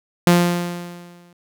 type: tone with exponential decay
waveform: sawtooth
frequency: 174.61 Hz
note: F3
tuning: in tune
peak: -5 dBFS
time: 0.27-1.33 s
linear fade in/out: 2 ms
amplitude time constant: 230 ms
effects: none